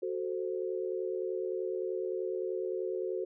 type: chord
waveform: sine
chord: F# diminished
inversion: none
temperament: equal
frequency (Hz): 370 / 440 / 523.3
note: F#4 / A4 / C5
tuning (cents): 0 / 0 / 0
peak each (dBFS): -34 / -37 / -39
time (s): 0.02-3.25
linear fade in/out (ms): 10
effects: none